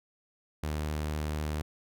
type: tone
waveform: sawtooth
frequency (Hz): 76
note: D#2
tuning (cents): -40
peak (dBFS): -27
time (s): 0.63-1.62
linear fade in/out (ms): 5
effects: none